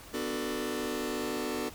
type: chord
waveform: sawtooth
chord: B minor seventh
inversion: none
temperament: just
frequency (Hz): 246.9 / 296.3 / 370.4 / 444.5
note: B3 / D4 / F#4 / A4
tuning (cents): 0 / +15 / +2 / +18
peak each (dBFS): -33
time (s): 0.13-1.7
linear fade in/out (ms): 20
effects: pink hiss -49 dBFS RMS until 1.74 s